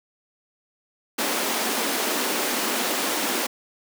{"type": "high-pass noise", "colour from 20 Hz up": "pink", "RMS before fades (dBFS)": -25, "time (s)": [1.18, 3.47], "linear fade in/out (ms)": 10, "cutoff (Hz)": 220, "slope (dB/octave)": 48, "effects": []}